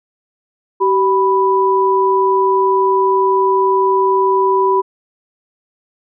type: tone pair together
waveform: sine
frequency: 383.9 / 987.8 Hz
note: G4 / B5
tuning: -36 / 0 cents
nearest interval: octave + major third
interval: 1636 cents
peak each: -13 dBFS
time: 0.8-4.82 s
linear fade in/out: 20 ms
effects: none